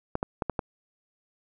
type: clicks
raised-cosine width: 1 ms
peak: -13 dBFS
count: 5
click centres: 0.154 / 0.229 / 0.422 / 0.497 / 0.592 s
effects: none